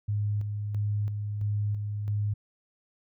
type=tone with tremolo; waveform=sine; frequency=103.83 Hz; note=G#2; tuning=in tune; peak=-25 dBFS; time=0.08-2.34 s; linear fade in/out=10 ms; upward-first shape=square; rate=1.5 Hz; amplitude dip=40%; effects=none